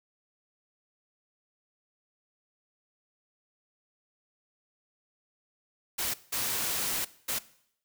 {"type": "noise bursts at uneven times", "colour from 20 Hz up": "white", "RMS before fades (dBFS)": -31, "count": 3, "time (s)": [[5.98, 6.14], [6.32, 7.05], [7.28, 7.39]], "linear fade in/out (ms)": 10, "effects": ["noise-tail reverb RT60 0.7 s tail -19 dB re dry"]}